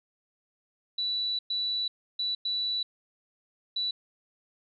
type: tone bursts at uneven times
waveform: sine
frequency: 3951 Hz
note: B7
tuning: in tune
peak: -27 dBFS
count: 5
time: 0.98-1.39 / 1.5-1.88 / 2.19-2.35 / 2.45-2.83 / 3.76-3.91 s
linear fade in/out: 5 ms
effects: none